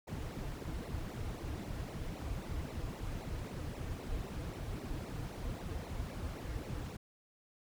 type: noise with flanger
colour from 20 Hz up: brown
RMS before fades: -41 dBFS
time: 0.07-6.97 s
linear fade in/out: 10 ms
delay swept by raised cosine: 0.6 to 5.4 ms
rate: 3.8 Hz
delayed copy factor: -0.95
effects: none